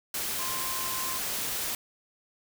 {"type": "tone in noise", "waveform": "sine", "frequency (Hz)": 1046.5, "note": "C6", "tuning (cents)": 0, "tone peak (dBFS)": -37, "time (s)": [0.39, 1.18], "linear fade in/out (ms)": 2, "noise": "white", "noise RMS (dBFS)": -32, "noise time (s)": [0.14, 1.75], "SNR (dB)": -8, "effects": []}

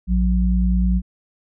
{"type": "tone pair together", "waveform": "sine", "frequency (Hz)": [57.42, 182.3], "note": ["A#1", "F#3"], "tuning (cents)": [-25, -25], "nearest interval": "octave + minor sixth", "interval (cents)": 2000, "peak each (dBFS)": [-16, -19], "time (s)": [0.07, 1.02], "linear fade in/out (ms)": 50, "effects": []}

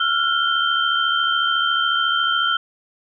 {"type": "tone cluster", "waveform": "sine", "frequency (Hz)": [1352, 1426, 3127], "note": ["E6", "F6", "G7"], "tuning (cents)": [43, 36, -5], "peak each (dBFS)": -21, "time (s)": [0, 2.57], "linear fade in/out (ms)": 5, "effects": []}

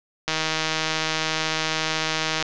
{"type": "click train", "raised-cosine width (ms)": 0.2, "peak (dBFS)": -6, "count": 340, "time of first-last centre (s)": [0.28, 2.426], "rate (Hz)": 158, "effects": ["resampled to 16000 Hz", "7-bit"]}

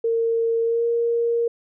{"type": "tone with pitch glide", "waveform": "sine", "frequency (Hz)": [458.3, 467.7], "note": ["A#4", "A#4"], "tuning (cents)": [-29, 6], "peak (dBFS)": -18, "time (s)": [0.04, 1.48], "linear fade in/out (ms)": 5, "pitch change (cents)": 35, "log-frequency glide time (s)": [0.63, 0.85], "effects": []}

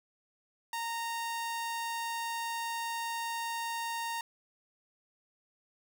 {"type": "tone", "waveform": "sawtooth", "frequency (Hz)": 925, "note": "A#5", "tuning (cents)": -14, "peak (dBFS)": -30, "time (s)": [0.73, 4.21], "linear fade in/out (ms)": 2, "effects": []}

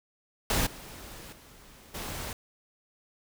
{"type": "noise with level steps", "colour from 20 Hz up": "pink", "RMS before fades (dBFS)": [-27, -45, -53, -37], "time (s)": [0.5, 2.33], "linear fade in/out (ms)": 2, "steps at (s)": [0.66, 1.32, 1.94], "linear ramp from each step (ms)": 10, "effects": []}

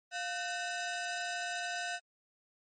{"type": "ring-modulated tone", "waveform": "sawtooth", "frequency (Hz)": 1108.7, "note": "C#6", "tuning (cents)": 0, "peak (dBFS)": -28, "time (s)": [0.11, 2], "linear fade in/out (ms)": 50, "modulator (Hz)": 407, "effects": ["MP3 32 kbps"]}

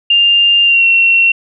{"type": "tone with pitch glide", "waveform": "sine", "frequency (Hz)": [2800, 2725], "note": ["F7", "F7"], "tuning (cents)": [4, -43], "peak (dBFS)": -6, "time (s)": [0.1, 1.32], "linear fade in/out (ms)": 5, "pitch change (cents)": -47, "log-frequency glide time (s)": [0.64, 0.85], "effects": []}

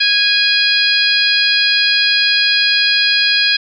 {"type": "harmonic tone with a mistuned harmonic", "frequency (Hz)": 826, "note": "G#5", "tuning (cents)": -10, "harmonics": [2, 3, 4, 5, 6], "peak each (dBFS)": [-17, -17, -17, -17, -17], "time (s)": [0, 3.57], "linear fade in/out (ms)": 10, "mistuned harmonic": 6, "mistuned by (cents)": -24, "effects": []}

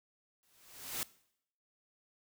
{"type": "noise with exponential growth", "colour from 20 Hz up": "white", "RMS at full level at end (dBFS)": -35, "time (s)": [0.43, 1.03], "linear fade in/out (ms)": 0, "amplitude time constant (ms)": 130, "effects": ["noise-tail reverb RT60 0.7 s tail -20 dB re dry"]}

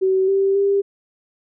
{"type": "tone with pitch steps", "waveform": "sine", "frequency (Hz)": [379.2, 390.5, 397.9], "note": ["F#4", "G4", "G4"], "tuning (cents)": [43, -7, 26], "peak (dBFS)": -14, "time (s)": [0.01, 0.82], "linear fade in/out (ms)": 20, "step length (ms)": 270, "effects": []}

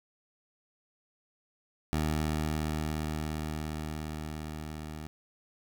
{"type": "tone with level ramp", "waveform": "15% pulse", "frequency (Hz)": 77.2, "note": "D#2", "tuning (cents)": -13, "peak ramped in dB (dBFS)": [-21, -33], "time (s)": [1.93, 5.07], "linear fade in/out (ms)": 0, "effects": []}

